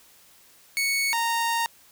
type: tone pair in turn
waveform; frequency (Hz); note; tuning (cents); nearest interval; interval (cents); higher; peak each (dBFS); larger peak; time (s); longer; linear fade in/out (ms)
sawtooth; 2217 / 926.2; C#7 / A#5; 0 / -11; octave + minor third; 1511; first; -19; neither; 0.77-1.13 / 1.13-1.66; second; 0
effects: white hiss -55 dBFS RMS until 1.91 s